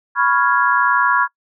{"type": "chord", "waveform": "sine", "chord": "C# dominant seventh", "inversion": "third", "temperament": "equal", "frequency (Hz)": [987.8, 1108.7, 1396.9, 1661.2], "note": ["B5", "C#6", "E#6", "G#6"], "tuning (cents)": [0, 0, 0, 0], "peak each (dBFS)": -18, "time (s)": [0.15, 1.28], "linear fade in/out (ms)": 50, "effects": ["noise-tail reverb RT60 0.1 s tail -24 dB re dry"]}